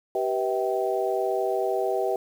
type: harmonic tone with a mistuned harmonic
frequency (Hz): 129.2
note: C3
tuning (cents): -21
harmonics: 3 / 4 / 5 / 6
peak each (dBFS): -27 / -29 / -28 / -30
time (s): 0.15-2.16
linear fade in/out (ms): 2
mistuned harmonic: 4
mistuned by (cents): -100
effects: 8-bit